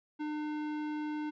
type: tone with tanh clipping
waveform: sine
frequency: 301.9 Hz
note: D4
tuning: 48 cents sharp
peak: -36 dBFS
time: 0.19-1.31 s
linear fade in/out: 20 ms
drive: 17 dB
effects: none